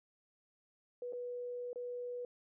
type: tone with dropouts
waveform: sine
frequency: 489.3 Hz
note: B4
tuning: 16 cents flat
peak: -39 dBFS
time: 1.02-2.25 s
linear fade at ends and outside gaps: 2 ms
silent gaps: 1.125-1.132 / 1.731-1.758 s
effects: none